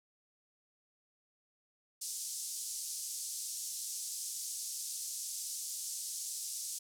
pink band-pass noise, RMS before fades -41 dBFS, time 2.01-6.79 s, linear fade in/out 10 ms, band 5500 to 11000 Hz, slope 24 dB/octave, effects none

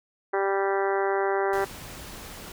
harmonic tone, 196 Hz, G3, in tune, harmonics 2 / 3 / 4 / 5 / 6 / 7 / 8 / 9 / 10, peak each -25 / -32 / -29 / -34 / -36 / -36 / -35 / -40 / -38 dBFS, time 0.33-1.65 s, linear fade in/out 10 ms
pink noise, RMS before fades -41 dBFS, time 1.53-2.52 s, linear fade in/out 2 ms
effects none

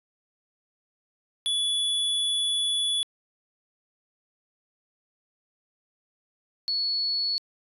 square / sine tone pair in turn, 3422 / 4399 Hz, A7 / C#8, -49 / -14 cents, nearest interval major third, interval 435 cents, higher second, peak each -24 dBFS, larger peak neither, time 1.46-3.03 / 6.68-7.38 s, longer first, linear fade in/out 0 ms, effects resampled to 32000 Hz

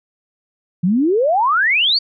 sine exponential sweep, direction up, 166 to 4699 Hz, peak -12 dBFS, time 0.83-1.99 s, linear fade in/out 10 ms, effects none

